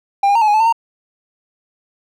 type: tone with pitch steps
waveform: triangle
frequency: 797 / 809 / 921 / 859 / 829 / 867 / 904 / 921 Hz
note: G5 / G#5 / A#5 / A5 / G#5 / A5 / A5 / A#5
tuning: +28 / -46 / -21 / -42 / -3 / -26 / +47 / -21 cents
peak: -8 dBFS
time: 0.23-0.726 s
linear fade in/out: 5 ms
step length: 62 ms
effects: none